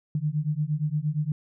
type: beating tone pair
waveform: sine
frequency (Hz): 146.83 / 155.43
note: D3 / D#3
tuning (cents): 0 / -1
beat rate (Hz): 8.6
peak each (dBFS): -27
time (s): 0.15-1.32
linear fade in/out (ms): 2
effects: none